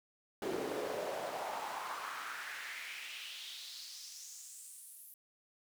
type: noise with high-pass filter sweep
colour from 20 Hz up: brown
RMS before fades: -43 dBFS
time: 0.42-5.14 s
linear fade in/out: 2 ms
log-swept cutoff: 340 to 12000 Hz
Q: 3.1
effects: none